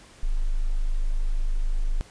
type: tone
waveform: sine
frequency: 25.96 Hz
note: G#0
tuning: in tune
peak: -20 dBFS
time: 0.23-2.01 s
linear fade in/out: 0 ms
effects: pink hiss -51 dBFS RMS until 2.1 s + resampled to 22050 Hz